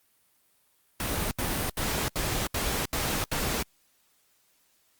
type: noise bursts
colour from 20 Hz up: pink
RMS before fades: -29 dBFS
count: 7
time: 1-3.626 s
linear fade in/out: 0 ms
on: 310 ms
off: 76 ms
effects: white hiss -67 dBFS RMS until 4.99 s + Opus 32 kbps